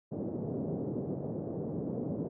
pink band-pass noise, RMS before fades -36 dBFS, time 0.11-2.29 s, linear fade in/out 20 ms, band 130 to 520 Hz, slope 24 dB/octave, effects none

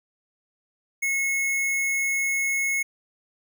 square tone, 2181 Hz, C#7, 29 cents flat, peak -23 dBFS, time 1.02-2.83 s, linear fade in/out 10 ms, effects none

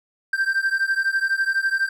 triangle beating tone pair, 1568 / 1580 Hz, G6 / G6, 0 / +13 cents, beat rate 12 Hz, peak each -20 / -21 dBFS, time 0.33-1.89 s, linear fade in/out 5 ms, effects none

